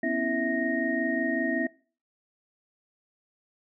sine tone cluster, 245.4 / 270.7 / 327.4 / 656 / 1861 Hz, B3 / C#4 / E4 / E5 / A#6, -11 / -41 / -12 / -9 / -3 cents, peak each -31 dBFS, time 0.03-1.67 s, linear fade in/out 5 ms, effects noise-tail reverb RT60 0.4 s tail -22 dB re dry

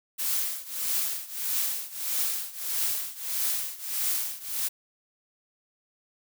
blue noise with tremolo, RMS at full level -26 dBFS, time 0.18-4.69 s, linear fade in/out 20 ms, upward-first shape triangle, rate 1.6 Hz, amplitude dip 90%, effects none

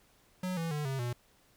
square tone with pitch steps, 183.7 / 165.56 / 149.21 / 134.48 / 121.2 Hz, F#3 / E3 / D3 / C3 / B2, -12 / +8 / +28 / +48 / -32 cents, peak -33 dBFS, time 0.43-1.13 s, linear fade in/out 5 ms, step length 140 ms, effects pink hiss -66 dBFS RMS until 1.56 s

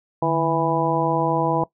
harmonic tone with a mistuned harmonic, 164.7 Hz, E3, 1 cent flat, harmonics 1 / 2 / 3 / 4 / 5 / 6, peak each -25 / -25 / -25 / -25 / -25 / -25 dBFS, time 0.22-1.64 s, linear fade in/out 5 ms, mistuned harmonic 1, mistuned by -130 cents, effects noise-tail reverb RT60 0.1 s tail -19 dB re dry

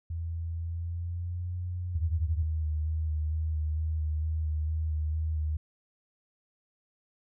sine tone with pitch glide, 83.1 to 89.06 Hz, E2 to F2, +15 to +34 cents, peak -31 dBFS, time 0.1-2.43 s, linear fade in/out 5 ms, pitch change +119 cents, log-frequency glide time 0.58-1.54 s
sine tone with vibrato, 78 Hz, D#2, 5 cents sharp, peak -27 dBFS, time 1.95-5.57 s, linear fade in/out 5 ms, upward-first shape square, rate 2.2 Hz, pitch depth 22 cents each way
effects none

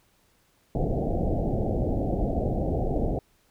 pink low-pass noise, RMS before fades -26 dBFS, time 0.75-3.19 s, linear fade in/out 2 ms, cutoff 770 Hz, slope 96 dB/octave, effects pink hiss -65 dBFS RMS until 3.5 s

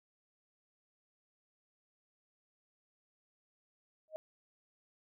sine tone with exponential growth, 627 Hz, D#5, 13 cents sharp, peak -34 dBFS, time 4.08-4.16 s, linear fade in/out 0 ms, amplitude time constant 16 ms, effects none

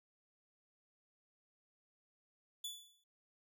sawtooth tone with exponential decay, 3454 Hz, A7, 33 cents flat, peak -36 dBFS, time 2.64-3.04 s, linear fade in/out 5 ms, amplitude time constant 85 ms, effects none

